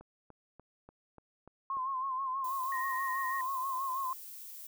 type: click train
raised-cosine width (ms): 1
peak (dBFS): -38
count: 7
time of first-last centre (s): 0.01-1.77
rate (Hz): 3.41
type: tone with vibrato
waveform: sine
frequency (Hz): 1058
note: C6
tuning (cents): +19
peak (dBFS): -32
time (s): 1.7-4.13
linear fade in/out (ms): 2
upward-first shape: sine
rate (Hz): 6.2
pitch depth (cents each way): 65
type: noise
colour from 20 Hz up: violet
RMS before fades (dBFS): -47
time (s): 2.44-4.67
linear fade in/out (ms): 5
type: tone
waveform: sine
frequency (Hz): 1868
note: A#6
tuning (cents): +3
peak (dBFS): -37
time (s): 2.72-3.41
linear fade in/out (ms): 2
effects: none